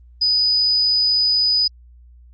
sine tone, 4978 Hz, D#8, in tune, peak -14 dBFS, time 0.21-1.68 s, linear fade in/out 10 ms, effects added 60 Hz sine -43 dBFS peak until 2.33 s + Opus 32 kbps

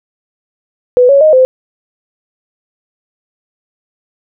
sine tone with pitch steps, 496.4 / 557 / 621 / 516 Hz, B4 / C#5 / D#5 / C5, +9 / +8 / -3 / -24 cents, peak -3 dBFS, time 0.97-1.45 s, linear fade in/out 0 ms, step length 120 ms, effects none

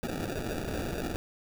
blue noise with sample-and-hold, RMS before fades -34 dBFS, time 0.03-1.16 s, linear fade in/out 0 ms, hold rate 1050 Hz, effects none

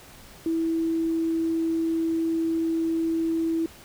sine tone, 327.4 Hz, E4, 12 cents flat, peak -22 dBFS, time 0.46-3.66 s, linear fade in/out 2 ms, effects pink hiss -48 dBFS RMS until 3.84 s

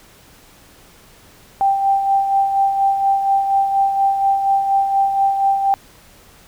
sine tone with tremolo, 786 Hz, G5, 4 cents sharp, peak -11 dBFS, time 1.61-5.74 s, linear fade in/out 0 ms, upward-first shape sine, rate 4.2 Hz, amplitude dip 50%, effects pink hiss -47 dBFS RMS until 6.47 s

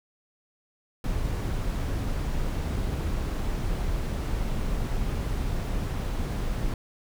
brown noise, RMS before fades -28 dBFS, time 1.04-6.74 s, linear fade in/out 2 ms, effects none

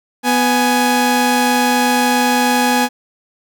sawtooth tone pair together, 247.9 / 834 Hz, B3 / G#5, +7 / +7 cents, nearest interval octave + major sixth, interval 2100 cents, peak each -11 dBFS, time 0.23-2.89 s, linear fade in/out 50 ms, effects none

